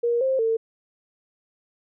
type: tone with pitch steps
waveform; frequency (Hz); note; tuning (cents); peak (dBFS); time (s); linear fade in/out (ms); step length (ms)
sine; 473.1 / 528 / 450.7; A#4 / C5 / A4; +26 / +16 / +42; -19; 0.03-0.57; 10; 180
effects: none